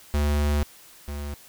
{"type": "tone pair in turn", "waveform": "square", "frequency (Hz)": [73.42, 72.53], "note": ["D2", "D2"], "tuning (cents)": [0, -21], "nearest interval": "unison", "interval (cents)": 21, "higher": "first", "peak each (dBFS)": [-21, -31], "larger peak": "first", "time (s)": [[0.14, 0.63], [1.08, 1.34]], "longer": "first", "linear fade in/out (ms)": 0, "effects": ["white hiss -50 dBFS RMS until 1.48 s"]}